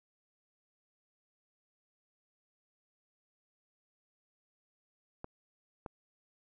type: clicks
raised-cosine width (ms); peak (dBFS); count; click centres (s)
1; -27 / -27; 2; 5.244 / 5.862
effects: none